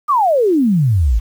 sine exponential sweep, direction down, 1244.5 to 49 Hz, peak -10 dBFS, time 0.08-1.2 s, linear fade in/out 20 ms, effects 7-bit

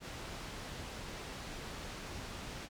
pink low-pass noise, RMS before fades -45 dBFS, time 0-2.69 s, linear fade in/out 50 ms, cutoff 6400 Hz, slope 12 dB/octave, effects none

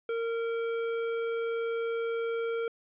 sine tone with hard clipping, 460.3 Hz, A#4, 22 cents flat, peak -31 dBFS, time 0.09-2.68 s, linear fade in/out 2 ms, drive 12 dB, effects resampled to 8000 Hz

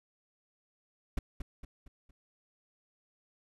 brown noise with echo, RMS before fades -29 dBFS, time 1.17-1.19 s, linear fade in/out 5 ms, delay 230 ms, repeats 4, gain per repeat -7 dB, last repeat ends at 2.11 s, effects resampled to 32000 Hz

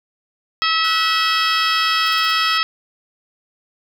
harmonic tone, 648 Hz, E5, 30 cents flat, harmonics 2 / 3 / 4 / 5 / 6 / 7 / 8, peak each -19 / -23 / -24 / -22 / -28 / -28 / -24 dBFS, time 0.62-2.63 s, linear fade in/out 0 ms
sawtooth tone, 1480 Hz, F#6, in tune, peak -26 dBFS, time 0.84-2.58 s, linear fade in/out 5 ms
blue noise bursts, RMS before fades -38 dBFS, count 5, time 2.06-2.315 s, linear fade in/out 2 ms, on 23 ms, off 35 ms
effects none

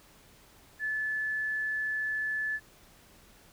sine tone, 1733 Hz, A6, 27 cents flat, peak -29 dBFS, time 0.79-2.6 s, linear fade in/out 50 ms, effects pink hiss -58 dBFS RMS until 3.52 s

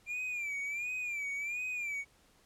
triangle tone with vibrato, 2371 Hz, D7, 16 cents sharp, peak -33 dBFS, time 0.06-2.05 s, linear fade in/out 50 ms, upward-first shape sine, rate 1.4 Hz, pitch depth 100 cents each way, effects pink hiss -66 dBFS RMS until 2.45 s + low-pass 12000 Hz 12 dB/octave

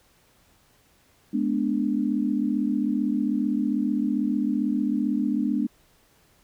sine chord, G# diminished, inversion none, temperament equal with one note detuned, 211.3 / 246.9 / 293.7 Hz, G#3 / B3 / D4, +30 / 0 / 0 cents, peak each -26 dBFS, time 1.33-5.67 s, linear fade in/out 10 ms, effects pink hiss -61 dBFS RMS until 6.43 s

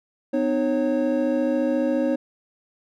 triangle tone cluster, 252.3 / 306.6 / 547 Hz, B3 / D#4 / C#5, +37 / -25 / -23 cents, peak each -22 dBFS, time 0.33-2.16 s, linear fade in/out 10 ms, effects none

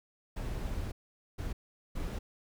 brown noise bursts at uneven times, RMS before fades -36 dBFS, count 3, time 0.36-0.92 / 1.38-1.53 / 1.95-2.19 s, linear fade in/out 10 ms, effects none

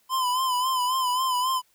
square tone with vibrato, 1018 Hz, C6, 48 cents flat, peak -23 dBFS, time 0.09-1.62 s, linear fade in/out 50 ms, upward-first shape sine, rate 3.7 Hz, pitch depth 58 cents each way, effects white hiss -65 dBFS RMS until 1.74 s

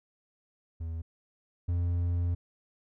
triangle tone pair in turn, 81.9 / 86.97 Hz, E2 / F2, -11 / -7 cents, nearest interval minor second, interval 104 cents, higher second, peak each -31 / -24 dBFS, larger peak second, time 0.8-1.02 / 1.68-2.35 s, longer second, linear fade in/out 10 ms, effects none

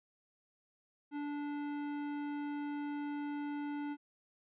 sine tone with tanh clipping, 291.1 Hz, D4, 15 cents flat, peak -39 dBFS, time 1.11-3.97 s, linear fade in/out 50 ms, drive 17 dB, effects resampled to 8000 Hz

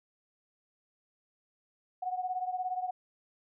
sine beating tone pair, 732 / 749 Hz, F#5 / F#5, -19 / +21 cents, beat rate 17 Hz, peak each -33 / -37 dBFS, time 2.02-2.91 s, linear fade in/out 10 ms, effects none

